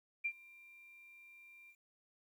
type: tone with ADSR envelope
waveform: sine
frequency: 2375 Hz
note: D7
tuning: 19 cents sharp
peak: -32 dBFS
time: 0.24-1.76 s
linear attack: 15 ms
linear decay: 67 ms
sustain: -24 dB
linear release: 68 ms
effects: 12-bit